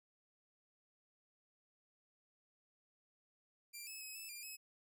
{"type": "tone with pitch steps", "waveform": "10% pulse", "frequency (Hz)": [2371, 2592, 2555, 2620, 2397, 2569], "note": ["D7", "E7", "D#7", "E7", "D7", "E7"], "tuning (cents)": [16, -30, 45, -11, 35, -45], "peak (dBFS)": -39, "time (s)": [3.73, 4.57], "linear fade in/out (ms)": 20, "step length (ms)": 140, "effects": []}